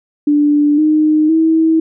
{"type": "tone with pitch steps", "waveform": "sine", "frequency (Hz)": [293.7, 307.6, 322.1], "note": ["D4", "D#4", "E4"], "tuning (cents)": [0, -20, -40], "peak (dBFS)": -8, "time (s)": [0.27, 1.8], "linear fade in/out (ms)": 5, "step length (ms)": 510, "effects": []}